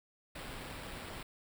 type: noise with sample-and-hold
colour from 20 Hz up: pink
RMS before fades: -45 dBFS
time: 0.35-1.23 s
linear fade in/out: 5 ms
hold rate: 6300 Hz
effects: none